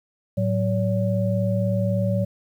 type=tone cluster; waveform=sine; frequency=109.8 / 186.1 / 569 Hz; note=A2 / F#3 / C#5; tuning=-3 / +10 / +45 cents; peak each=-22 / -24 / -26 dBFS; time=0.37-2.25 s; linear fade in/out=10 ms; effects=9-bit